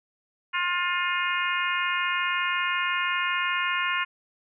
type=harmonic tone; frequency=354.6 Hz; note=F4; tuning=26 cents sharp; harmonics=3 / 4 / 5 / 6 / 7 / 8; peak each=-29 / -30 / -31 / -32 / -32 / -33 dBFS; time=0.53-4.05 s; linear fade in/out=20 ms; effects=none